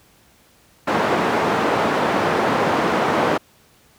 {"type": "band-pass noise", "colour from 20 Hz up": "white", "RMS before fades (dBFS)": -19, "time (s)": [0.87, 3.38], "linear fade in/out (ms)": 10, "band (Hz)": [170, 1000], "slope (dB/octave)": 12, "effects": ["pink hiss -54 dBFS RMS until 3.98 s", "high-pass 60 Hz 12 dB/octave"]}